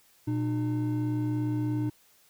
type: tone pair together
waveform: triangle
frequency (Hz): 120 / 303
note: B2 / D#4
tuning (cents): -49 / -46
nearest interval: octave + major third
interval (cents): 1603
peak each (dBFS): -27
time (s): 0.27-1.9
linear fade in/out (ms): 10
effects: white hiss -62 dBFS RMS until 2.29 s